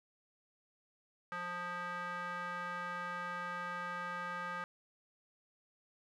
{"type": "tone with band-pass filter", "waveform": "square", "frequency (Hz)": 176.6, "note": "F3", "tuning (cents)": 20, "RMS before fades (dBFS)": -41, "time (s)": [1.32, 4.64], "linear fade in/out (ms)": 0, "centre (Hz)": 1400, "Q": 3.4, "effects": []}